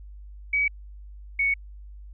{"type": "tone pair in turn", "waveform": "sine", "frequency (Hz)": [2271, 2222], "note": ["C#7", "C#7"], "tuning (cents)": [41, 4], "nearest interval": "unison", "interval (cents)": 37, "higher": "first", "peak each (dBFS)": -20, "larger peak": "neither", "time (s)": [[0.53, 0.68], [1.39, 1.54]], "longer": "neither", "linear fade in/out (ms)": 5, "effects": ["added 50 Hz sine -40 dBFS peak until 2.13 s"]}